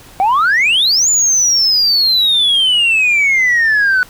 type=exponential two-way sweep; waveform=sine; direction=up then down; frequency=740 to 7100 to 1477 Hz; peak=-7 dBFS; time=0.2-4.03 s; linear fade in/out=0 ms; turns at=1.09 s; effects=tanh soft clip ceiling -7 dBFS + pink hiss -40 dBFS RMS until 4.09 s